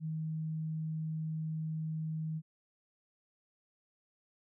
sine tone, 158 Hz, D#3, 27 cents sharp, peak -34 dBFS, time 0-2.42 s, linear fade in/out 50 ms, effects none

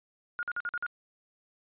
sine tone bursts, 1428 Hz, F6, 38 cents sharp, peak -30 dBFS, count 6, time 0.39-0.864 s, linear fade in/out 0 ms, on 39 ms, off 48 ms, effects resampled to 8000 Hz

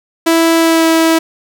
sawtooth tone with pitch glide, 329.6 to 325.6 Hz, E4 to E4, 0 to -21 cents, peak -4 dBFS, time 0.26-1.19 s, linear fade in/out 10 ms, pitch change -21 cents, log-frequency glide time 0.57-0.86 s, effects none

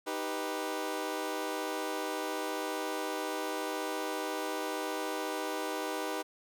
20% pulse chord, Eb augmented, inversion none, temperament equal, 311.1 / 392 / 493.9 Hz, Eb4 / G4 / B4, 0 / 0 / 0 cents, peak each -33 dBFS, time 0.06-6.23 s, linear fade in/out 20 ms, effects none

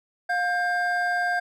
triangle tone pair together, 710 / 1590.8 Hz, F5 / G6, +28 / +25 cents, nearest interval octave + major second, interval 1397 cents, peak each -23 dBFS, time 0.29-1.4 s, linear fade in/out 10 ms, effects none

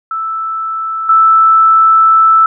sine tone with level steps, 1318.5 Hz, E6, in tune, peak -15 / -4 dBFS, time 0.11-2.46 s, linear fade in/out 2 ms, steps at 1.09 s, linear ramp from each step 5 ms, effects none

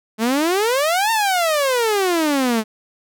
sawtooth exponential two-way sweep, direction up then down, 212.1 to 920 to 212.1 Hz, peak -12 dBFS, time 0.18-2.64 s, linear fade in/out 50 ms, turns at 1.11 s, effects none

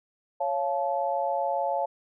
sine chord, Db augmented, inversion none, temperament just, 554.4 / 693 / 866.2 Hz, Db5 / F5 / A5, 0 / -14 / -27 cents, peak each -29 dBFS, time 0.4-1.86 s, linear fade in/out 10 ms, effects none

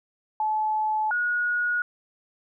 sine tone pair in turn, 862 / 1449.7 Hz, A5 / F#6, -36 / -36 cents, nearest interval major sixth, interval 900 cents, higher second, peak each -22 dBFS, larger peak neither, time 0.4-1.11 / 1.11-1.82 s, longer neither, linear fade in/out 2 ms, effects none

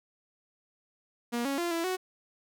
sawtooth tone with pitch steps, 237.9 / 276.5 / 345 / 333.6 / 370.6 Hz, A#3 / C#4 / F4 / E4 / F#4, +35 / -4 / -21 / +21 / +3 cents, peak -25 dBFS, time 1.32-1.97 s, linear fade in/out 20 ms, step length 130 ms, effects none

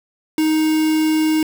triangle tone with quantisation, 312.7 Hz, D#4, 9 cents sharp, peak -12 dBFS, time 0.38-1.43 s, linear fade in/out 2 ms, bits 4, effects none

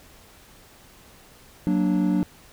triangle chord, Gb augmented, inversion none, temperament equal, 185 / 233.1 / 293.7 Hz, Gb3 / Bb3 / D4, 0 / 0 / 0 cents, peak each -20 / -25 / -21 dBFS, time 1.67-2.23 s, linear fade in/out 0 ms, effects pink hiss -51 dBFS RMS until 2.52 s

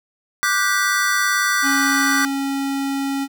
square chord, G major seventh, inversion second, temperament just, 1176 / 1470 / 1568 / 1960 Hz, D6 / F#6 / G6 / B6, +2 / -12 / 0 / -14 cents, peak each -23 dBFS, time 0.43-2.25 s, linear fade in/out 0 ms
square tone, 275 Hz, C#4, 14 cents flat, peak -21 dBFS, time 1.62-3.28 s, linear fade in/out 50 ms
effects none

